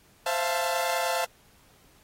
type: chord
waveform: sawtooth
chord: F major seventh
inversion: second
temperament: equal with one note detuned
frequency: 523.3 / 668.8 / 698.5 / 880 Hz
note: C5 / E5 / F5 / A5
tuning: 0 / +25 / 0 / 0 cents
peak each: -27 dBFS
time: 0.26-1.25 s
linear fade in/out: 5 ms
effects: pink hiss -60 dBFS RMS until 2.03 s + AAC 48 kbps

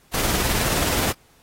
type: noise with tremolo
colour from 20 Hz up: pink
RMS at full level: -21 dBFS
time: 0.13-1.13 s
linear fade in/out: 20 ms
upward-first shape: triangle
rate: 19 Hz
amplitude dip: 35%
effects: pink hiss -57 dBFS RMS until 1.42 s + AAC 48 kbps

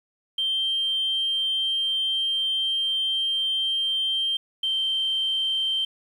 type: tone pair in turn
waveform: sine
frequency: 3151 / 3131 Hz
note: G7 / G7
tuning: +8 / -3 cents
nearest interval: unison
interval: 11 cents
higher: first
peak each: -21 dBFS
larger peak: neither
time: 0.38-4.37 / 4.63-5.85 s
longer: first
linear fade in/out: 5 ms
effects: tanh soft clip ceiling -17 dBFS + 9-bit

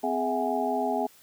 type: tone cluster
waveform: sine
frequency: 256.2 / 417.7 / 657 / 743 / 827 Hz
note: C4 / G#4 / E5 / F#5 / G#5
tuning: -36 / +10 / -6 / +7 / -8 cents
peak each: -31 dBFS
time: 0.03-1.07 s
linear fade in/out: 10 ms
effects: white hiss -56 dBFS RMS until 1.22 s

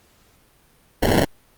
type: noise with sample-and-hold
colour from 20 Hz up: violet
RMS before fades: -17 dBFS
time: 1.02-1.25 s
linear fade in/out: 10 ms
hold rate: 1225 Hz
effects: pink hiss -57 dBFS RMS until 1.57 s + Opus 48 kbps

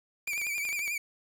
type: tone with vibrato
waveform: 45% pulse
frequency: 2349 Hz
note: D7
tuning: in tune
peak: -30 dBFS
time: 0.27-0.98 s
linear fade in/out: 5 ms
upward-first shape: triangle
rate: 11 Hz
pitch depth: 84 cents each way
type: clicks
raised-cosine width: 0.2 ms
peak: -27 dBFS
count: 11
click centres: 0.276 / 0.333 / 0.378 / 0.416 / 0.468 / 0.581 / 0.652 / 0.69 / 0.728 / 0.792 / 0.878 s
effects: none

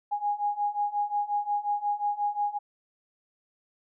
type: beating tone pair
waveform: sine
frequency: 821 / 826.6 Hz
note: G#5 / G#5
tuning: -20 / -8 cents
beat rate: 5.6 Hz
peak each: -30 / -28 dBFS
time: 0.11-2.59 s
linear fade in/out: 20 ms
effects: none

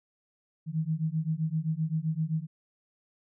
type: beating tone pair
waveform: sine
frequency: 155 / 162.7 Hz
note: D#3 / E3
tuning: -6 / -22 cents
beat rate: 7.7 Hz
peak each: -30 dBFS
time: 0.66-2.47 s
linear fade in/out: 50 ms
effects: none

